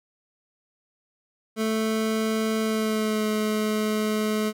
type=tone with pitch glide; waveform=25% pulse; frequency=220 to 214.5 Hz; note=A3 to A3; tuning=0 to -44 cents; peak=-19 dBFS; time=1.56-4.53 s; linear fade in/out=50 ms; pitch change=-44 cents; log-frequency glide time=2.61-3.27 s; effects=none